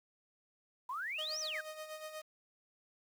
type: exponential two-way sweep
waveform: sine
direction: up then down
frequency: 955 to 6160 to 1484 Hz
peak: -37 dBFS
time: 0.89-1.61 s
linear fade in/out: 5 ms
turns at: 1.4 s
type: tone with tremolo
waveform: sawtooth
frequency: 621 Hz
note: D#5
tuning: 3 cents flat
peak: -38 dBFS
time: 1.18-2.22 s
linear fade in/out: 10 ms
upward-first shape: sine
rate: 8.3 Hz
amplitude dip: 60%
effects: 10-bit